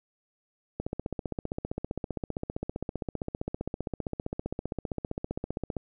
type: click train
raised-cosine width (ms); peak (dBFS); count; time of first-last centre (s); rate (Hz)
2; -18; 77; 0.8-5.767; 15.3
effects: none

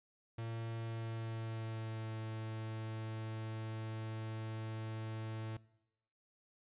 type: tone with pitch glide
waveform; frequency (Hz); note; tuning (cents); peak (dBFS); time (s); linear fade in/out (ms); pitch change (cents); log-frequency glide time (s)
45% pulse; 113.9 to 110.59; A#2 to A2; -40 to +9; -40; 0.38-5.57; 5; -51; 0.76-2.16
effects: noise-tail reverb RT60 0.9 s tail -21 dB re dry + resampled to 8000 Hz

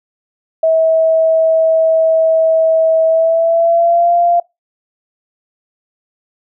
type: tone with pitch glide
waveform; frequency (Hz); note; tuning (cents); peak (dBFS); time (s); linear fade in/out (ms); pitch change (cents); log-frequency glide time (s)
sine; 646 to 692.4; E5 to F5; -35 to -15; -8; 0.63-4.4; 5; +120; 3.06-4.13
effects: noise-tail reverb RT60 0.2 s tail -23 dB re dry

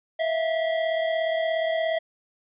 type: tone pair together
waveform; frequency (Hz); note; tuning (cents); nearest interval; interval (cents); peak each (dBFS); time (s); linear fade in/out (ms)
square; 649 / 686; E5 / F5; -27 / -31; minor second; 96; -24 / -32; 0.19-1.99; 10
effects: resampled to 8000 Hz

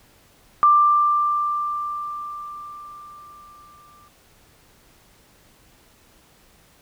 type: tone with exponential decay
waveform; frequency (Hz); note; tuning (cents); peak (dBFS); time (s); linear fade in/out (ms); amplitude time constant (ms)
sine; 1183; D6; +12; -10; 0.63-4.08; 0; 750
effects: pink hiss -55 dBFS RMS until 6.81 s

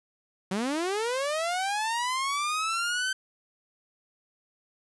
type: linear sweep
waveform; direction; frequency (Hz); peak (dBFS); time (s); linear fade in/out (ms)
sawtooth; up; 179.9 to 1550; -23; 0.51-3.13; 5
effects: resampled to 24000 Hz + 10-bit

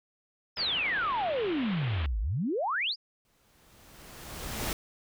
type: exponential two-way sweep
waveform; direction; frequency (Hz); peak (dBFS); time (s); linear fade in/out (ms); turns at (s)
sine; down then up; 5270 to 48.2 to 5270; -27; 0.56-2.96; 50; 2.2
type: low-pass noise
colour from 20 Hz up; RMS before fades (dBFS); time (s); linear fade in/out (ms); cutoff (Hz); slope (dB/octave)
white; -40; 0.57-2.06; 0; 3400; 48
type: noise with exponential growth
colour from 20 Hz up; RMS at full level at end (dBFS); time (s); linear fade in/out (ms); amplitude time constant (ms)
pink; -31; 3.25-4.73; 1; 320
effects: none

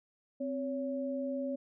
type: tone pair together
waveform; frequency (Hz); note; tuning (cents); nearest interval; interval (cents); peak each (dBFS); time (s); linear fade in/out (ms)
sine; 261.6 / 561.7; C4 / C#5; 0 / +23; octave + minor second; 1323; -35 / -36; 0.4-1.56; 10
effects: none

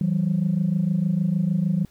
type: tone pair together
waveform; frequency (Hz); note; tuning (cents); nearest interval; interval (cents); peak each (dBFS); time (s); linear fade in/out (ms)
sine; 163.15 / 189.7; E3 / F#3; -18 / +43; minor third; 261; -21; 0.01-1.85; 2
effects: tanh soft clip ceiling -14 dBFS + pink hiss -59 dBFS RMS until 1.9 s

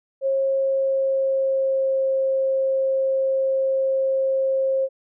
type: tone with pitch glide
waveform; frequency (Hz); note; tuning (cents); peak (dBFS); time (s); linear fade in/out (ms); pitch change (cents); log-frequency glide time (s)
sine; 540 to 533.8; C#5 to C5; -45 to +35; -18; 0.21-4.89; 50; -20; 0.4-2.04
effects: none

